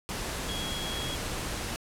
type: tone in noise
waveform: sine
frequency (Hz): 3312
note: G#7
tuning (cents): -5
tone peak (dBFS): -36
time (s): 0.49-1.15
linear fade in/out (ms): 0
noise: pink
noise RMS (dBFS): -34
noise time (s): 0.09-1.76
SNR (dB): -5
effects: low-pass 11000 Hz 12 dB/octave